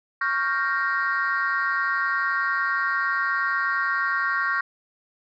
sine chord, G half-diminished seventh, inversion second, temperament equal, 1108.7 / 1396.9 / 1568 / 1864.7 Hz, Db6 / F6 / G6 / Bb6, 0 / 0 / 0 / 0 cents, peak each -26 dBFS, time 0.21-4.61 s, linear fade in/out 5 ms, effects tanh soft clip ceiling -15 dBFS

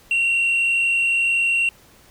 sine tone with frequency modulation, 2741 Hz, F7, 33 cents flat, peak -14 dBFS, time 0.11-1.69 s, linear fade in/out 2 ms, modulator 50 Hz, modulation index 0.67, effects tanh soft clip ceiling -15 dBFS + pink hiss -51 dBFS RMS until 2.1 s

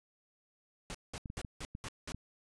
pink noise bursts, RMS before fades -42 dBFS, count 6, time 0.9-2.12 s, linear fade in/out 0 ms, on 45 ms, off 190 ms
clicks, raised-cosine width 5 ms, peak -29 dBFS, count 6, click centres 1.258 / 1.301 / 1.379 / 1.448 / 1.751 / 2.146 s
effects resampled to 22050 Hz

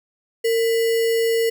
sine tone with sample-and-hold, 456.7 Hz, A#4, 36 cents flat, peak -16 dBFS, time 0.44-1.5 s, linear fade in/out 10 ms, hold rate 2450 Hz, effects none

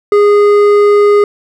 sine tone with hard clipping, 411.7 Hz, G#4, 15 cents flat, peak -6 dBFS, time 0.12-1.24 s, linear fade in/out 2 ms, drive 8 dB, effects none

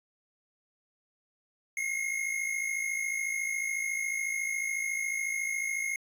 square tone pair together, 2112 / 2166 Hz, C7 / C#7, +16 / -41 cents, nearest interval unison, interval 43 cents, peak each -36 / -32 dBFS, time 1.77-5.96 s, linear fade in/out 2 ms, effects resampled to 32000 Hz

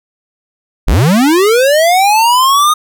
square linear sweep, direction up, 30.12 to 1244.5 Hz, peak -7 dBFS, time 0.87-2.74 s, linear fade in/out 10 ms, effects none

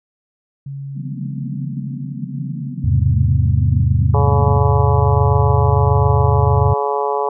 sine tone, 138.59 Hz, C#3, in tune, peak -25 dBFS, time 0.66-3.35 s, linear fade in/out 5 ms
pink band-pass noise, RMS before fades -28 dBFS, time 0.95-4.61 s, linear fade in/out 20 ms, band 140 to 260 Hz, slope 96 dB/octave
sine chord, E augmented, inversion none, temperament equal, 82.41 / 103.83 / 130.81 Hz, E2 / G#2 / B#2, 0 / 0 / 0 cents, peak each -16 dBFS, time 2.84-6.74 s, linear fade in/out 5 ms
harmonic tone, 141.8 Hz, C#3, 40 cents sharp, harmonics 3 / 4 / 5 / 6 / 7 / 8, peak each -20 / -25 / -25 / -22 / -23 / -27 dBFS, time 4.14-7.29 s, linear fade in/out 2 ms
effects none

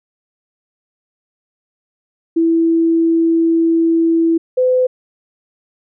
sine tone pair in turn, 330 / 507.9 Hz, E4 / B4, +2 / +48 cents, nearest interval perfect fifth, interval 746 cents, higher second, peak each -10 dBFS, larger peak neither, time 2.36-4.38 / 4.57-4.87 s, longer first, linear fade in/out 10 ms, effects none

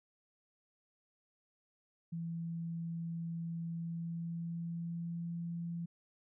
sine tone with pitch glide, 167 to 169.72 Hz, E3 to F3, +23 to -49 cents, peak -37 dBFS, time 2.12-5.86 s, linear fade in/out 10 ms, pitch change +28 cents, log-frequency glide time 3.69-5.33 s, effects none

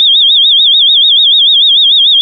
sine tone with vibrato, 3466 Hz, A7, 27 cents flat, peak -3 dBFS, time 0-2.21 s, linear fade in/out 0 ms, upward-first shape sine, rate 6.8 Hz, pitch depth 150 cents each way, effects none

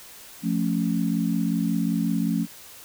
sine chord, F augmented, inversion none, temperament equal, 174.61 / 220 / 277.2 Hz, F3 / A3 / C#4, 0 / 0 / 0 cents, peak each -25 / -25 / -27 dBFS, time 0.42-2.47 s, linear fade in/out 50 ms, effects white hiss -45 dBFS RMS until 2.84 s

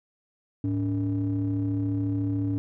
triangle ring-modulated tone, 89.5 Hz, F2, 43 cents sharp, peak -19 dBFS, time 0.64-2.58 s, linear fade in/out 0 ms, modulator 196 Hz, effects none

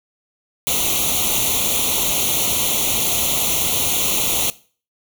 white noise with comb filter, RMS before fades -19 dBFS, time 0.67-4.5 s, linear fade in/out 0 ms, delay 0.3 ms, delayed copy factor +1, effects noise-tail reverb RT60 0.4 s tail -19 dB re dry

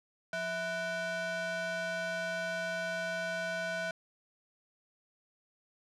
square ring-modulated tone, 415.3 Hz, G#4, in tune, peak -31 dBFS, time 0.33-3.91 s, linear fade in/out 2 ms, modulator 1070 Hz, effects low-pass 7000 Hz 12 dB/octave

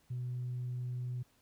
sine tone, 124.2 Hz, B2, 10 cents sharp, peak -34 dBFS, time 0.1-1.23 s, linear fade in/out 10 ms, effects tanh soft clip ceiling -32 dBFS + pink hiss -70 dBFS RMS until 1.41 s

